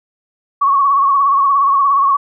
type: tone with vibrato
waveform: sine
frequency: 1111 Hz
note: C#6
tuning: 4 cents sharp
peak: -9 dBFS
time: 0.61-2.17 s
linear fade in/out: 10 ms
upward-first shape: triangle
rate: 17 Hz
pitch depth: 67 cents each way
effects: none